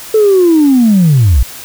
sine linear sweep, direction down, 444.1 to 52 Hz, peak -3 dBFS, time 0.14-1.43 s, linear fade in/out 5 ms, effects tanh soft clip ceiling -1 dBFS + white hiss -29 dBFS RMS until 1.64 s

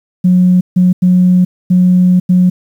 sine tone bursts at uneven times, 181.3 Hz, F#3, 35 cents flat, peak -4 dBFS, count 5, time 0.24-0.61 / 0.76-0.93 / 1.02-1.45 / 1.7-2.2 / 2.29-2.5 s, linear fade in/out 10 ms, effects tanh soft clip ceiling 0 dBFS + 7-bit

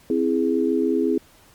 sine chord, C augmented, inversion none, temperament equal, 261.6 / 329.6 / 415.3 Hz, C4 / E4 / G#4, 0 / 0 / 0 cents, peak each -22 dBFS, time 0.1-1.18 s, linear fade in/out 2 ms, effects pink hiss -53 dBFS RMS until 1.54 s + MP3 96 kbps

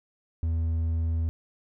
sine tone with hard clipping, 81.9 Hz, E2, 11 cents flat, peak -25 dBFS, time 0.43-1.29 s, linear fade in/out 0 ms, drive 3 dB, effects none

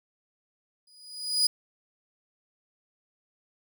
35% pulse tone with exponential growth, 4935 Hz, D#8, 15 cents flat, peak -17 dBFS, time 0.87-1.47 s, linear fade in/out 5 ms, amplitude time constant 130 ms, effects none

